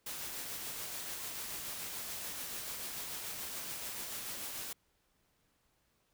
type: noise with tremolo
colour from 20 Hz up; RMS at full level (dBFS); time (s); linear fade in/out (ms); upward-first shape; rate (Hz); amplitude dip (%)
white; -41; 0.06-4.73; 5; sine; 6.9; 25
effects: pink hiss -75 dBFS RMS until 6.13 s